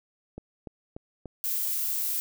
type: click train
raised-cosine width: 2 ms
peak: -25 dBFS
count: 4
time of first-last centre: 0.38-1.257 s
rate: 3.42 Hz
type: noise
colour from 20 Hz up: violet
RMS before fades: -29 dBFS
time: 1.44-2.2 s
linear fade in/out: 0 ms
effects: none